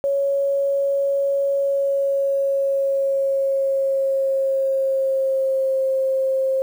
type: tone with pitch glide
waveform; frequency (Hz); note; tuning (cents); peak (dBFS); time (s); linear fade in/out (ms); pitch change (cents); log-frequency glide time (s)
sine; 556 to 531.2; C#5 to C5; +5 to +26; -17; 0.04-6.62; 0; -79; 1.56-5.87
effects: 8-bit